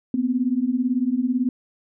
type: beating tone pair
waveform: sine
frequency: 240 / 258 Hz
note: B3 / C4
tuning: -49 / -24 cents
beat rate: 18 Hz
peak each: -23 / -21 dBFS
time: 0.14-1.49 s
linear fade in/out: 2 ms
effects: none